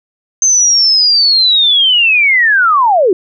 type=linear sweep; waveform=sine; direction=down; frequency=6300 to 338.1 Hz; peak=-6 dBFS; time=0.42-3.13 s; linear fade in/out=2 ms; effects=none